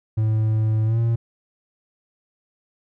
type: tone with pitch glide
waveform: triangle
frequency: 109.3 to 115.6 Hz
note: A2 to A#2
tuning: -11 to -14 cents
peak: -15 dBFS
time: 0.17-1.16 s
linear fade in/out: 10 ms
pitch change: +97 cents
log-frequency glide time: 0.85-0.99 s
effects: none